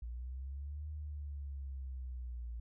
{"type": "linear two-way sweep", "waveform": "sine", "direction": "up then down", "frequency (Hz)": [57.6, 76.2, 57.6], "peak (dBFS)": -40, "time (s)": [0.02, 2.6], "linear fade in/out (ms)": 5, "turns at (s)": 0.89, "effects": []}